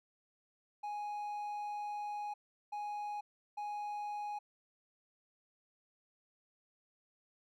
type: tone bursts at uneven times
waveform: triangle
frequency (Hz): 830.6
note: G#5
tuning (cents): 0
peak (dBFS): -36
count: 3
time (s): 0.83-2.34 / 2.72-3.21 / 3.57-4.39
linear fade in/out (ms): 10
effects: none